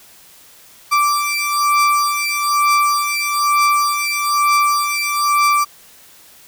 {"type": "beating tone pair", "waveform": "35% pulse", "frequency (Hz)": [1170, 1171.1], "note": ["D6", "D6"], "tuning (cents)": [-7, -5], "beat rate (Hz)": 1.1, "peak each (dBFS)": -15, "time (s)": [0.91, 5.65], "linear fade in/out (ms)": 20, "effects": ["white hiss -45 dBFS RMS until 6.47 s"]}